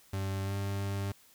40% pulse tone with pitch glide, 97 to 99.1 Hz, G2 to G2, -18 to +19 cents, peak -31 dBFS, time 0.13-1.12 s, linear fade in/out 5 ms, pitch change +37 cents, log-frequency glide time 0.43-0.53 s, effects white hiss -61 dBFS RMS until 1.34 s

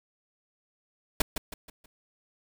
pink noise with echo, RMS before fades -22 dBFS, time 1.2-1.22 s, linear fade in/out 5 ms, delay 160 ms, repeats 4, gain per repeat -8 dB, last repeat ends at 1.86 s, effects none

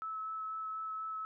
sine tone with vibrato, 1300 Hz, E6, 24 cents flat, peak -37 dBFS, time 0.02-1.25 s, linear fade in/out 0 ms, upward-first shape sine, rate 4.1 Hz, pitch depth 10 cents each way, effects none

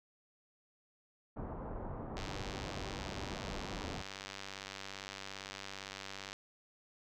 pink low-pass noise, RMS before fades -43 dBFS, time 1.36-4.02 s, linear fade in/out 10 ms, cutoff 1100 Hz, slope 24 dB/octave
click train, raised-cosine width 0.2 ms, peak -26 dBFS, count 407, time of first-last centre 2.17-6.33 s, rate 97.6 Hz
effects none

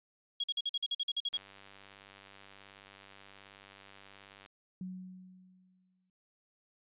sine tone bursts, 3300 Hz, G#7, 12 cents flat, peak -30 dBFS, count 12, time 0.4-1.373 s, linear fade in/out 5 ms, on 38 ms, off 47 ms
click train, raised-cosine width 0.2 ms, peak -35 dBFS, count 310, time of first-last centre 1.33-4.461 s, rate 98.7 Hz
sine tone with exponential decay, 184.7 Hz, F#3, 3 cents flat, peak -37 dBFS, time 4.81-6.1 s, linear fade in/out 2 ms, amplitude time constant 280 ms
effects resampled to 8000 Hz

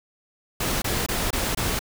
pink noise bursts, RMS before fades -25 dBFS, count 5, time 0.6-1.792 s, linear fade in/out 5 ms, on 220 ms, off 23 ms, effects none

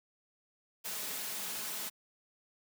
white noise with comb filter, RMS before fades -39 dBFS, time 0.84-1.9 s, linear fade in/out 20 ms, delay 4.7 ms, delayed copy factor +0.5, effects high-pass 150 Hz 12 dB/octave

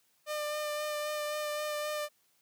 sawtooth tone with vibrato, 600 Hz, D5, 37 cents sharp, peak -29 dBFS, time 0.26-2.09 s, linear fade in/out 50 ms, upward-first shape sine, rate 3.8 Hz, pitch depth 15 cents each way, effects white hiss -71 dBFS RMS until 2.41 s + high-pass 80 Hz 12 dB/octave

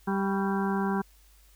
harmonic tone with a mistuned harmonic, 196 Hz, G3, in tune, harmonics 1 / 2 / 4 / 5 / 6 / 7 / 8, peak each -27 / -32 / -35 / -35 / -41 / -40 / -39 dBFS, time 0.07-1.02 s, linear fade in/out 10 ms, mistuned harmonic 6, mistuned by -74 cents, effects added 50 Hz sine -56 dBFS peak until 1.55 s + white hiss -62 dBFS RMS until 1.55 s

